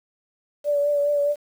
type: tone with vibrato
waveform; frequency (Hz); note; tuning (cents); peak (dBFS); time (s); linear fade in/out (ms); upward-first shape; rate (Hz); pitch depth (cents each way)
sine; 579; D5; -25; -18; 0.64-1.36; 50; triangle; 4.8; 28
effects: 8-bit